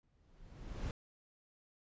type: noise with exponential growth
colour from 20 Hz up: brown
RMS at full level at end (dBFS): -36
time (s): 0.03-0.91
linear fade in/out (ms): 1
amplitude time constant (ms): 190
effects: resampled to 16000 Hz